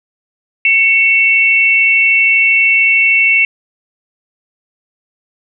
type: tone pair together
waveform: sine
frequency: 2222 / 2689 Hz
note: C#7 / E7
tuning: +4 / +34 cents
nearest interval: minor third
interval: 330 cents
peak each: -10 dBFS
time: 0.65-3.45 s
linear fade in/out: 2 ms
effects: none